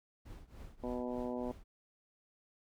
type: noise with tremolo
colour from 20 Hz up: brown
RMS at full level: -47 dBFS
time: 0.25-1.64 s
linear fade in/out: 10 ms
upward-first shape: triangle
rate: 3.4 Hz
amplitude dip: 90%
type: harmonic tone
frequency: 123.47 Hz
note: B2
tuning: in tune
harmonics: 2 / 3 / 4 / 5 / 6 / 7 / 8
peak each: -39 / -44 / -43 / -44 / -51 / -50 / -52 dBFS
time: 0.83-1.52 s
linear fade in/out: 10 ms
effects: none